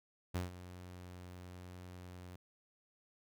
sawtooth tone with ADSR envelope, 90.1 Hz, F#2, 45 cents flat, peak -30 dBFS, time 0.34-2.36 s, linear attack 13 ms, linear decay 150 ms, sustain -15 dB, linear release 3 ms, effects none

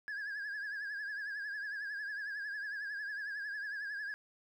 sine tone with vibrato, 1661.2 Hz, G#6, in tune, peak -35 dBFS, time 0.08-4.14 s, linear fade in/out 0 ms, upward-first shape triangle, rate 11 Hz, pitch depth 90 cents each way, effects tanh soft clip ceiling -37 dBFS + 12-bit

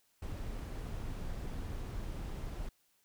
brown noise, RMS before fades -40 dBFS, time 0.22-2.69 s, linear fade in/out 5 ms, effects white hiss -73 dBFS RMS until 3.04 s

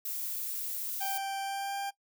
violet noise, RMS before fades -36 dBFS, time 0.05-1.18 s, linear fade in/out 5 ms
40% pulse tone with pitch glide, 784 to 794.5 Hz, G5 to G5, 0 to +23 cents, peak -32 dBFS, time 1-1.91 s, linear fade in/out 20 ms, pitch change +23 cents, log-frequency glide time 1.42-1.75 s
effects noise-tail reverb RT60 0.1 s tail -19 dB re dry

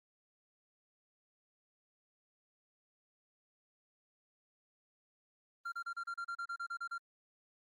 triangle tone bursts, 1383 Hz, F6, 17 cents flat, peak -36 dBFS, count 13, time 5.65-6.982 s, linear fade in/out 10 ms, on 72 ms, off 33 ms, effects Opus 32 kbps

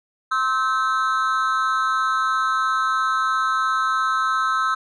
triangle tone with amplitude modulation, 1300 Hz, E6, 24 cents flat, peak -12 dBFS, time 0.31-4.75 s, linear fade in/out 10 ms, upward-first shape sine, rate 243 Hz, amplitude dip 100%, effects resampled to 24000 Hz

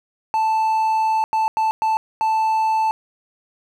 triangle tone bursts at uneven times, 880 Hz, A5, in tune, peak -14 dBFS, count 5, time 0.34-1.24 / 1.33-1.48 / 1.57-1.71 / 1.82-1.97 / 2.21-2.91 s, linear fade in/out 0 ms, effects none

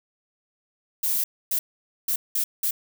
violet noise bursts at uneven times, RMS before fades -24 dBFS, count 5, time 1.03-1.24 / 1.51-1.59 / 2.08-2.16 / 2.35-2.44 / 2.63-2.71 s, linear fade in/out 5 ms, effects none

